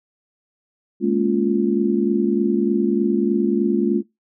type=chord; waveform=sine; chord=Bb minor seventh; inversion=third; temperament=just; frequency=209.8 / 233.1 / 279.7 / 349.6 Hz; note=Ab3 / Bb3 / Db4 / F4; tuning=+18 / 0 / +16 / +2 cents; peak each=-20 / -23 / -23 / -20 dBFS; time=1-4.03 s; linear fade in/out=50 ms; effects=noise-tail reverb RT60 0.2 s tail -20 dB re dry